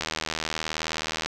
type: click train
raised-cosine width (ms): 0.2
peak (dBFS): -10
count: 100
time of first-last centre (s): 0.01-1.26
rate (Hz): 79.2
effects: none